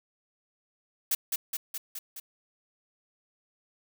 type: noise with echo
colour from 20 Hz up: blue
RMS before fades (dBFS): -26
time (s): 1.11-1.15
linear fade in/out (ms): 5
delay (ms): 210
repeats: 5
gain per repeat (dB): -3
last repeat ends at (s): 2.2
effects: none